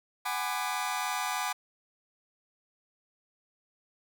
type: chord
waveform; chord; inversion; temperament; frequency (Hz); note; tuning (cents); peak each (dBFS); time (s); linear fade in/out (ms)
sawtooth; G# half-diminished seventh; third; just; 747.5 / 830.6 / 996.7 / 1196.1; F#5 / G#5 / B5 / D6; +17 / 0 / +16 / +31; -32; 0.25-1.53; 10
effects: none